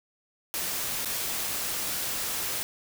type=noise with dropouts; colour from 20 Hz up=white; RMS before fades=-31 dBFS; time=0.54-2.63 s; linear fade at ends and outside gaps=0 ms; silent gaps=1.048-1.057 s; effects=none